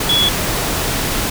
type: tone in noise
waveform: sine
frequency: 3377 Hz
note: G#7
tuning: 28 cents sharp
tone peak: -12 dBFS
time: 0.09-0.29 s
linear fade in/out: 5 ms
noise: pink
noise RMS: -19 dBFS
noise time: 0-1.3 s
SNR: +4 dB
effects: none